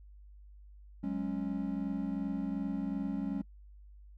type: chord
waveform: triangle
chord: F# suspended second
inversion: none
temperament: equal with one note detuned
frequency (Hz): 185 / 207.7 / 275.4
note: F#3 / G#3 / C#4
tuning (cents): 0 / 0 / -11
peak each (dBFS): -36 / -35 / -34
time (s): 1.03-3.42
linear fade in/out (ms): 10
effects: noise-tail reverb RT60 0.1 s tail -26 dB re dry + added 50 Hz sine -51 dBFS peak until 4.17 s